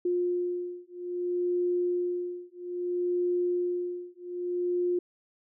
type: beating tone pair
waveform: sine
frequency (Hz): 354.5 / 355.11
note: F4 / F4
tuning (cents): +26 / +29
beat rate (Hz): 0.61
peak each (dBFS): -30 / -30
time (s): 0.05-4.99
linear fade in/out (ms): 5
effects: none